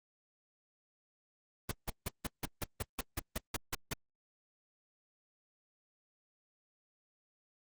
pink noise bursts, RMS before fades -35 dBFS, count 13, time 1.69-3.935 s, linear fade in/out 5 ms, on 25 ms, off 160 ms, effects Opus 24 kbps

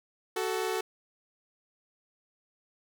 sawtooth tone pair together, 374 / 439.5 Hz, F#4 / A4, +19 / -2 cents, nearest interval minor third, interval 279 cents, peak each -28 dBFS, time 0.36-0.81 s, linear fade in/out 5 ms, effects none

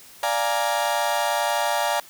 35% pulse chord, Bb dominant seventh, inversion first, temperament equal, 587.3 / 698.5 / 830.6 / 932.3 Hz, D5 / F5 / Ab5 / Bb5, 0 / 0 / 0 / 0 cents, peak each -25 dBFS, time 0.23-2 s, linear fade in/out 2 ms, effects white hiss -47 dBFS RMS until 2.09 s

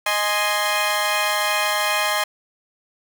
15% pulse chord, Ab major, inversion second, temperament equal, 622.3 / 830.6 / 1046.5 Hz, Eb5 / Ab5 / C6, 0 / 0 / 0 cents, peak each -17 dBFS, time 0.06-2.24 s, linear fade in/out 5 ms, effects none

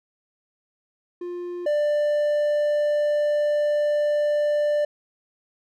triangle tone pair in turn, 352.5 / 591.7 Hz, F4 / D5, +16 / +13 cents, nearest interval major sixth, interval 897 cents, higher second, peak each -27 / -17 dBFS, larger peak second, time 1.21-1.66 / 1.66-4.85 s, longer second, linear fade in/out 5 ms, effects none

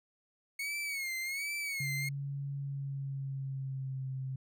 40% pulse tone with vibrato, 2200 Hz, C#7, 14 cents flat, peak -34 dBFS, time 0.59-2.09 s, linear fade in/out 5 ms, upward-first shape sine, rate 1.3 Hz, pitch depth 100 cents each way
sine tone with pitch glide, 140 to 132.14 Hz, C#3 to C3, +18 to +17 cents, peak -35 dBFS, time 1.8-4.36 s, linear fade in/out 5 ms, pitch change -101 cents, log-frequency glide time 2.56-4.07 s
effects none

